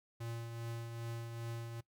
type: tone with tremolo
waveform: square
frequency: 116.1 Hz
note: A#2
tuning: 7 cents flat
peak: -40 dBFS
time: 0.2-1.81 s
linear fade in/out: 10 ms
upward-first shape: triangle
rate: 2.5 Hz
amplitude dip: 45%
effects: noise-tail reverb RT60 0.1 s tail -20 dB re dry